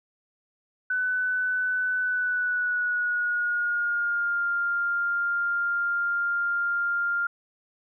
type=tone with pitch glide; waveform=sine; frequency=1500 to 1399.5 Hz; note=F#6 to F6; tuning=+23 to +3 cents; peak=-23 dBFS; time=0.9-7.27 s; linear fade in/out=5 ms; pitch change=-120 cents; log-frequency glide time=2.01-4.45 s; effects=none